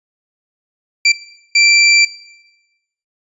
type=tone bursts at uneven times; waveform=25% pulse; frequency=2349 Hz; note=D7; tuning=in tune; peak=-4 dBFS; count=2; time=1.05-1.12 / 1.55-2.05 s; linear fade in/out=5 ms; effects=noise-tail reverb RT60 1.0 s tail -17 dB re dry + resampled to 24000 Hz